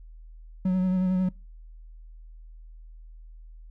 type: tone with vibrato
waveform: triangle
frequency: 185 Hz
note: F#3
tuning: in tune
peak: -19 dBFS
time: 0.65-1.29 s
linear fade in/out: 5 ms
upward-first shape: sine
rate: 11 Hz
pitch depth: 24 cents each way
effects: noise-tail reverb RT60 0.3 s tail -26 dB re dry + added 40 Hz sine -43 dBFS peak until 3.7 s